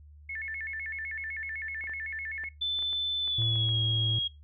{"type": "tone with vibrato", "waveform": "sine", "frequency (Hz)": 1966, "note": "B6", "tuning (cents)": -8, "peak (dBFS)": -34, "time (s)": [0.29, 2.49], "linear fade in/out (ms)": 5, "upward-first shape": "square", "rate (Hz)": 7.9, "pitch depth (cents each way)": 180}
{"type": "clicks", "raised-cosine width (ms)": 0.5, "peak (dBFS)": -34, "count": 10, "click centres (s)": [1.84, 1.896, 2.437, 2.789, 2.825, 2.93, 3.277, 3.42, 3.557, 3.69]}
{"type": "tone with pitch glide", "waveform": "sine", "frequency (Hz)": [3520, 3284], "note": ["A7", "G#7"], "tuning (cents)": [0, -20], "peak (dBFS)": -27, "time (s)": [2.61, 4.28], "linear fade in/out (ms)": 10, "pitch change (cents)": -120, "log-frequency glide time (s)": [3.21, 3.76]}
{"type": "tone", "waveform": "triangle", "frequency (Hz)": 112, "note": "A2", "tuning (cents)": 31, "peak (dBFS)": -26, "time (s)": [3.38, 4.19], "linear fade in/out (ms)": 5}
{"effects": ["noise-tail reverb RT60 0.2 s tail -20 dB re dry", "added 74 Hz sine -49 dBFS peak until 4.43 s"]}